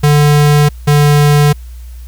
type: tone pair in turn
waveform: square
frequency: 147.3 / 146.7 Hz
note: D3 / D3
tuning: +6 / -2 cents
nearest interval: unison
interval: 8 cents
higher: first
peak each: -6 dBFS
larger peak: neither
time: 0.03-0.69 / 0.87-1.53 s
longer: neither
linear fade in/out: 10 ms
effects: added 60 Hz sine -26 dBFS peak until 2.07 s + white hiss -46 dBFS RMS until 2.07 s